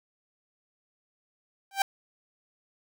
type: tone with exponential growth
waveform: sawtooth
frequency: 784 Hz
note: G5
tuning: in tune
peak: -14 dBFS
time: 1.71-1.82 s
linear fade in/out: 2 ms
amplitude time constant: 23 ms
effects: none